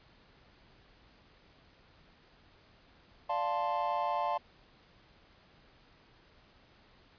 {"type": "chord", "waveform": "triangle", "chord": "D minor seventh", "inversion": "none", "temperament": "equal", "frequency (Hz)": [587.3, 698.5, 880, 1046.5], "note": ["D5", "F5", "A5", "C6"], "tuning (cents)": [0, 0, 0, 0], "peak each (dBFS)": [-36, -33, -32, -34], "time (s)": [3.29, 4.38], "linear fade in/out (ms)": 10, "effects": ["pink hiss -62 dBFS RMS until 7.18 s", "resampled to 11025 Hz"]}